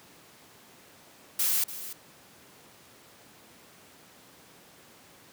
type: noise with echo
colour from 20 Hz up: blue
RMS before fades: -26 dBFS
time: 1.39-1.64 s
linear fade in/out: 5 ms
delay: 290 ms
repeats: 1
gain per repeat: -13 dB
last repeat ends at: 1.93 s
effects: pink hiss -54 dBFS RMS until 5.32 s + high-pass 150 Hz 12 dB/octave